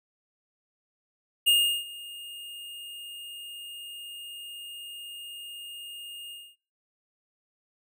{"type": "tone with ADSR envelope", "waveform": "square", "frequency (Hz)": 2834, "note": "F7", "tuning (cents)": 25, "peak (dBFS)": -18, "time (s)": [1.46, 6.56], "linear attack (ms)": 19, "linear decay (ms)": 360, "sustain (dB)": -22, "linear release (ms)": 250, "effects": ["noise-tail reverb RT60 0.4 s tail -26 dB re dry"]}